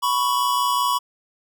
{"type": "tone pair together", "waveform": "square", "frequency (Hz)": [987.8, 1112.9], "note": ["B5", "C#6"], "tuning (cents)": [0, 6], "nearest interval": "major second", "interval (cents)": 206, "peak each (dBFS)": -22, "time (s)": [0.02, 0.99], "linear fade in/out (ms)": 20, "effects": []}